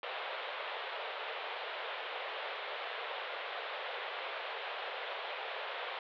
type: band-pass noise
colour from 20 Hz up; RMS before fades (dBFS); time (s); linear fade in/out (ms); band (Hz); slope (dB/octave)
pink; -41; 0.03-5.99; 2; 460 to 3700; 48
effects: none